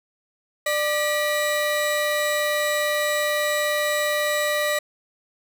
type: tone pair together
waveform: 35% pulse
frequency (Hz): 595.2 / 1935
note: D5 / B6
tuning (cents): +23 / -36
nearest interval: octave + minor sixth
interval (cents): 2041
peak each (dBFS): -21 / -23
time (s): 0.66-4.79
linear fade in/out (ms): 5
effects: none